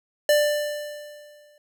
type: tone with exponential decay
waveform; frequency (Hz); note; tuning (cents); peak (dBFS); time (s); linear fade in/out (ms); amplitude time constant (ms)
square; 592; D5; +14; -15; 0.29-1.58; 2; 280
effects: none